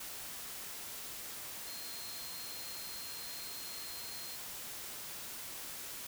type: tone in noise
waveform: sine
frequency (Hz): 4199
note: C8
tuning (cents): +5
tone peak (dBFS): -48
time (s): 1.67-4.36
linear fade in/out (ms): 5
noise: white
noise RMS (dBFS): -45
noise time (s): 0-6.07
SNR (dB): -6
effects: none